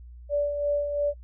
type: tone with tremolo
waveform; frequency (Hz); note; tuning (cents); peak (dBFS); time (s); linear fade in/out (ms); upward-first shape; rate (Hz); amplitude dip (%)
sine; 580; D5; -22; -21; 0.29-1.14; 50; sine; 2.9; 50
effects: noise-tail reverb RT60 0.1 s tail -22 dB re dry + added 60 Hz sine -42 dBFS peak until 1.23 s